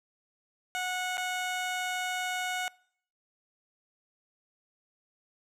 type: tone with dropouts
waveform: 15% pulse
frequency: 733 Hz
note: F#5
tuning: 16 cents flat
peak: -24 dBFS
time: 0.75-2.68 s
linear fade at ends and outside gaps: 0 ms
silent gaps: 1.171-1.179 s
effects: noise-tail reverb RT60 0.6 s tail -24 dB re dry + low-pass 11000 Hz 12 dB/octave